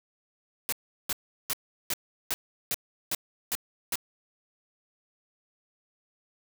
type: noise bursts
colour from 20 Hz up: white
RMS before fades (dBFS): -29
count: 9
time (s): 0.69-3.956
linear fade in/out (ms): 0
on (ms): 34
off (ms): 370
effects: none